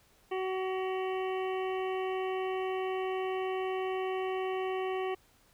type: harmonic tone with a mistuned harmonic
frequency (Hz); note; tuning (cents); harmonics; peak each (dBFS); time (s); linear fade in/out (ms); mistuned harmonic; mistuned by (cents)
376; F#4; +28; 1 / 2 / 3 / 5 / 6 / 7 / 8; -32 / -38 / -42 / -46 / -48 / -49 / -50; 0.31-5.15; 10; 7; +60
effects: pink hiss -65 dBFS RMS until 5.53 s